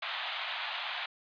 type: band-pass noise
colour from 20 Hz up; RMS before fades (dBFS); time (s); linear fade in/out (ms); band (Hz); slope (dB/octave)
white; -37; 0.02-1.06; 5; 670 to 3800; 48
effects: resampled to 11025 Hz